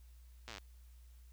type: slowing click train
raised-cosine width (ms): 0.2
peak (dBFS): -29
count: 12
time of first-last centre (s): 0.48-0.582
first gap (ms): 8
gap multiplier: 1.03
effects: added 60 Hz sine -55 dBFS peak until 1.32 s + white hiss -72 dBFS RMS until 1.32 s